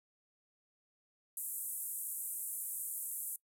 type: band-pass noise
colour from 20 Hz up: white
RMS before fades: -41 dBFS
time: 1.37-3.36 s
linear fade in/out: 2 ms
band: 8200 to 14000 Hz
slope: 48 dB/octave
effects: noise-tail reverb RT60 0.1 s tail -22 dB re dry